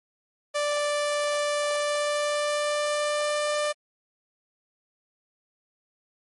sawtooth tone with pitch glide, 587.3 to 594.8 Hz, D5 to D5, 0 to +22 cents, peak -20 dBFS, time 0.54-3.73 s, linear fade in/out 20 ms, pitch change +22 cents, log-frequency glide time 1.71-3.54 s, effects MP3 48 kbps

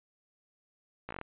slowing click train, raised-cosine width 0.5 ms, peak -24 dBFS, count 7, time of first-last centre 1.09-1.213 s, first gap 16 ms, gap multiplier 1.1, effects resampled to 8000 Hz

